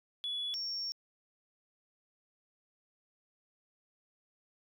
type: tone pair in turn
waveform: sine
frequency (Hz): 3408 / 5497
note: G#7 / F8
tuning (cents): +44 / -28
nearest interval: minor sixth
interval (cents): 828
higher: second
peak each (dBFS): -33 / -34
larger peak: first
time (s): 0.24-0.54 / 0.54-0.92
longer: second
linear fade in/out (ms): 0
effects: tanh soft clip ceiling -30 dBFS